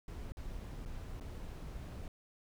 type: noise with dropouts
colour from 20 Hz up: brown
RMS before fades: -44 dBFS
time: 0.08-2.08 s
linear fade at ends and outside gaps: 1 ms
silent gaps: 0.321-0.37 / 0.852-0.859 / 1.199-1.209 s
effects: none